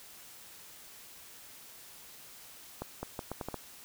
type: accelerating click train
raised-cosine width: 1 ms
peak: -22 dBFS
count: 7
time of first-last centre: 2.82-3.543 s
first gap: 210 ms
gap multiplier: 0.77
effects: white hiss -52 dBFS RMS until 3.84 s